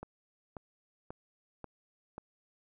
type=click train; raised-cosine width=1 ms; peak=-28 dBFS; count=5; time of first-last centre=0.03-2.181 s; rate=1.86 Hz; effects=none